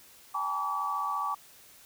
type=tone cluster; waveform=sine; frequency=793 / 868 / 960 / 1146 Hz; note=G5 / A5 / B5 / D6; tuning=+20 / -24 / -49 / -43 cents; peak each=-38 / -37 / -39 / -30 dBFS; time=0.34-1.35 s; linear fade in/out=10 ms; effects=white hiss -55 dBFS RMS until 1.85 s